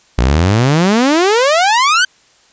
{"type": "exponential sweep", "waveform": "sawtooth", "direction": "up", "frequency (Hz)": [56.2, 1568], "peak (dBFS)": -5, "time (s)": [0.18, 2.05], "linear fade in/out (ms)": 5, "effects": ["white hiss -50 dBFS RMS until 2.52 s", "resampled to 16000 Hz"]}